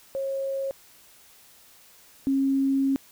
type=tone pair in turn; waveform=sine; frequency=543 / 271.5 Hz; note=C#5 / C#4; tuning=-36 / -36 cents; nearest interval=octave; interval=1200 cents; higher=first; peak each=-26 / -20 dBFS; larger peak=second; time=0.15-0.71 / 2.27-2.96 s; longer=second; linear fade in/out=0 ms; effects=white hiss -54 dBFS RMS until 3.11 s